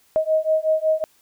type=beating tone pair; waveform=sine; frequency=627 / 632.4 Hz; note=D#5 / D#5; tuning=+13 / +28 cents; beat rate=5.4 Hz; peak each=-20 / -20 dBFS; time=0.16-1.04 s; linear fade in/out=0 ms; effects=white hiss -59 dBFS RMS until 1.21 s